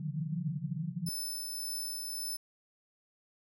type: band-pass noise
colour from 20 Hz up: white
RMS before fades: -36 dBFS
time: 0-1.09 s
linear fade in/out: 2 ms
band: 140 to 180 Hz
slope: 96 dB/octave
type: tone with tremolo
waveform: 15% pulse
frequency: 5274 Hz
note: E8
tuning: in tune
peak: -29 dBFS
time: 1.06-2.37 s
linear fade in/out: 10 ms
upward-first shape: triangle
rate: 1.8 Hz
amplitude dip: 30%
effects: none